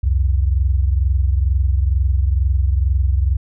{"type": "tone pair together", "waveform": "sine", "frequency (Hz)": [65.13, 87.31], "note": ["C2", "F2"], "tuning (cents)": [-7, 0], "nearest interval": "perfect fourth", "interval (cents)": 507, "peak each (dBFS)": [-14, -19], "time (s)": [0.03, 3.37], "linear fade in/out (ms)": 10, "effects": []}